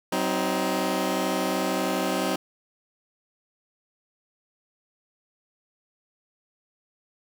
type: chord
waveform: 15% pulse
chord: C diminished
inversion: second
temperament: just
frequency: 188.37 / 261.6 / 314 Hz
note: Gb3 / C4 / Eb4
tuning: +31 / 0 / +16 cents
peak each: -22 dBFS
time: 0.12-2.36 s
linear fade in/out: 5 ms
effects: none